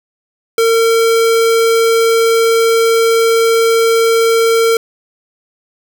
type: tone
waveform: square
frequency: 455.9 Hz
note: A#4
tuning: 39 cents flat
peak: -9 dBFS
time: 0.58-4.77 s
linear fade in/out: 2 ms
effects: none